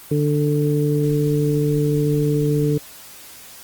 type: harmonic tone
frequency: 147.7 Hz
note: D3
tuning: 10 cents sharp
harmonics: 1 / 2 / 3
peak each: -18 / -22 / -21 dBFS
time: 0.11-2.78 s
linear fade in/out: 5 ms
effects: white hiss -41 dBFS RMS until 3.63 s + Opus 24 kbps